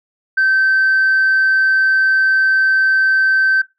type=tone; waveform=sine; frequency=1548 Hz; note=G6; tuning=22 cents flat; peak=-9 dBFS; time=0.37-3.62 s; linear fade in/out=10 ms; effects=noise-tail reverb RT60 0.2 s tail -18 dB re dry + tanh soft clip ceiling -8 dBFS